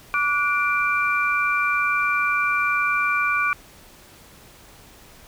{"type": "tone cluster", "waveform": "sine", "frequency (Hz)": [1158, 1457, 2359], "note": ["D6", "F#6", "D7"], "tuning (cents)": [-25, -27, 7], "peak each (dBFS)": -23, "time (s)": [0.14, 3.53], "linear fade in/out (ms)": 0, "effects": ["pink hiss -48 dBFS RMS until 5.27 s"]}